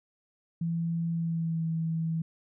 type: tone with pitch glide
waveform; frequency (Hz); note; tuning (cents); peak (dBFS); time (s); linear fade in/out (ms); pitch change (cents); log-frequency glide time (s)
sine; 167.1 to 162.81; E3 to E3; +24 to -21; -27; 0.61-2.22; 5; -45; 1.12-1.65
effects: none